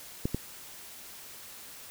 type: clicks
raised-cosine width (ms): 3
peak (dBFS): -15 / -16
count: 2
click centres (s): 0.255 / 0.346
effects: white hiss -47 dBFS RMS until 1.9 s